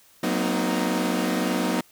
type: chord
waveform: sawtooth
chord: C half-diminished seventh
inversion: second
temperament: equal with one note detuned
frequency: 185 / 233.1 / 254.9 / 311.1 Hz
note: Gb3 / Bb3 / C4 / Eb4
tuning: 0 / 0 / -45 / 0 cents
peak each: -24 / -24 / -24 / -24 dBFS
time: 0.23-1.81 s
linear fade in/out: 5 ms
effects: white hiss -56 dBFS RMS until 1.91 s